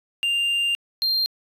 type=tone pair in turn; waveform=triangle; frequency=2794 / 4186 Hz; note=F7 / C8; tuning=0 / 0 cents; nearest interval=perfect fifth; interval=700 cents; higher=second; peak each=-18 dBFS; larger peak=neither; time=0.23-0.75 / 1.02-1.26 s; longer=first; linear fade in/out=0 ms; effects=resampled to 32000 Hz